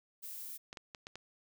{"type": "noise", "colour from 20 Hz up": "violet", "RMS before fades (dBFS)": -45, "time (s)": [0.22, 0.58], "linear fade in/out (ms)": 20}
{"type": "clicks", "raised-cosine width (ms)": 0.2, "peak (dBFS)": -28, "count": 5, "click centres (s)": [0.729, 0.772, 0.948, 1.069, 1.156]}
{"effects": []}